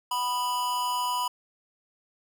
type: tone with amplitude modulation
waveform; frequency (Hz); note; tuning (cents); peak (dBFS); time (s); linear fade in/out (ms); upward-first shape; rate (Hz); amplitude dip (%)
square; 987.8; B5; 0; -24; 0.11-1.28; 5; sine; 248; 55
effects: none